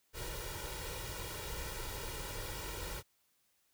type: noise with comb filter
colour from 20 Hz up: pink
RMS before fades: -42 dBFS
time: 0.13-3.03 s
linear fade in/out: 50 ms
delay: 2.1 ms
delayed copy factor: +0.75
effects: white hiss -75 dBFS RMS until 3.73 s